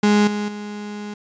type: tone with level steps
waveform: 35% pulse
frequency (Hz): 207.7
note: G#3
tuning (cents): 0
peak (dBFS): -11 / -20 / -27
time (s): 0.03-1.14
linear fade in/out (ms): 5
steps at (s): 0.27 / 0.48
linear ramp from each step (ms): 5
effects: resampled to 16000 Hz

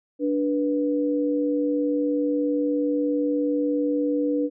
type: tone pair together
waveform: sine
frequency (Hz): 292.3 / 489.2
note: D4 / B4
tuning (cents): -8 / -16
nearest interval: major sixth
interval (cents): 892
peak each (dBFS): -22 / -25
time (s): 0.19-4.5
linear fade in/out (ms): 50
effects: none

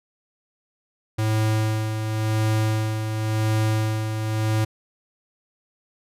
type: tone with tremolo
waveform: square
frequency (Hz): 109.1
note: A2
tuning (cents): -14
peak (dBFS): -19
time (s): 1.18-4.65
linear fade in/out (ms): 10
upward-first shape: sine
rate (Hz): 0.93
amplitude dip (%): 50
effects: resampled to 32000 Hz

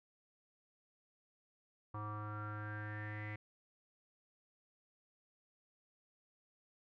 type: tone with low-pass filter sweep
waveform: square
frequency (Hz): 105.6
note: G#2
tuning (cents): +29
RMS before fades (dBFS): -44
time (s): 1.94-3.36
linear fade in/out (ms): 5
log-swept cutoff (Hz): 1100 to 2100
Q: 9.4
effects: none

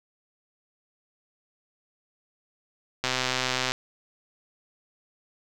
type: click train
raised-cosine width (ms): 0.2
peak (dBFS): -8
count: 88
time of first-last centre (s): 3.04-3.72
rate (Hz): 128
effects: none

